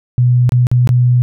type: tone with dropouts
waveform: sine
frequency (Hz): 123.47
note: B2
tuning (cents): 0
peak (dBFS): -7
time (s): 0.18-1.22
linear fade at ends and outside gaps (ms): 0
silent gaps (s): 0.493-0.521 / 0.669-0.715 / 0.874-0.891
effects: none